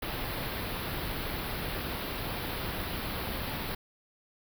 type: band-stop noise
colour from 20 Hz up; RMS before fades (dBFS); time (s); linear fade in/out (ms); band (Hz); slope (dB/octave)
pink; -35; 0.02-3.75; 5; 4700 to 11000; 48
effects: none